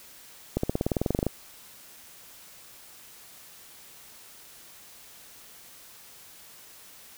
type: accelerating click train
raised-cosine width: 2 ms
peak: -11 dBFS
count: 15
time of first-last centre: 0.57-1.267 s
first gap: 64 ms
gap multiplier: 0.96
effects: white hiss -50 dBFS RMS until 7.17 s